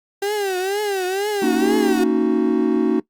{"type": "tone with vibrato", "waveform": "35% pulse", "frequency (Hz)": 392, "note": "G4", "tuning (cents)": 0, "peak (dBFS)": -18, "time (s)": [0.22, 2.04], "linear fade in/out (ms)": 5, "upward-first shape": "triangle", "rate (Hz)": 2.1, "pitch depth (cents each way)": 150}
{"type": "chord", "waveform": "triangle", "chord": "D# minor seventh", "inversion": "second", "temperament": "equal with one note detuned", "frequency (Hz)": [230.5, 277.2, 311.1, 370], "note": ["A#3", "C#4", "D#4", "F#4"], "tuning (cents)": [-19, 0, 0, 0], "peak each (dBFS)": [-19, -20, -18, -18], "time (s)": [1.42, 3], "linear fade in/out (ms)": 5}
{"effects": ["noise-tail reverb RT60 0.1 s tail -20 dB re dry", "Opus 48 kbps"]}